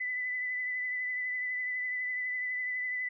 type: tone with vibrato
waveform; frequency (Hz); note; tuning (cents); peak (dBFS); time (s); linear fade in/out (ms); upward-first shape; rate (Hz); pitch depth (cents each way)
sine; 2000; B6; +21; -31; 0-3.09; 10; triangle; 12; 23
effects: none